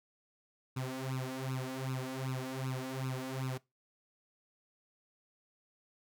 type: tone with flanger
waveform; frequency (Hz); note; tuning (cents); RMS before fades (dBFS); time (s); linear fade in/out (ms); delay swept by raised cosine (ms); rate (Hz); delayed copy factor
sawtooth; 130.81; C3; 0; -38; 0.76-3.58; 10; 0.76 to 3.66; 2.6; +0.9
effects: noise-tail reverb RT60 0.2 s tail -21 dB re dry